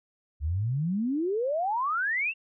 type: exponential sweep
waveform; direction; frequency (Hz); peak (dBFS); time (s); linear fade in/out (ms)
sine; up; 69.3 to 2794; -25; 0.4-2.34; 50
effects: none